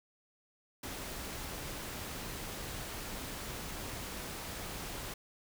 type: noise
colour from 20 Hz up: pink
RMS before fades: -42 dBFS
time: 0.83-5.14 s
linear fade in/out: 5 ms
effects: none